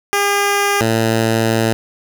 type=tone pair in turn; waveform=10% pulse; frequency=404.1 / 112.81 Hz; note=G#4 / A2; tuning=-47 / +44 cents; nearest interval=octave + minor seventh; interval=2209 cents; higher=first; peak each=-5 dBFS; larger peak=neither; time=0.13-0.81 / 0.81-1.73 s; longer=second; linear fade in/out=0 ms; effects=none